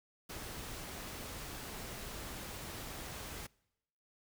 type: noise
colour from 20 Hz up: pink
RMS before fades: -45 dBFS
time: 0.29-3.47 s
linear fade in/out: 10 ms
effects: noise-tail reverb RT60 0.9 s tail -25 dB re dry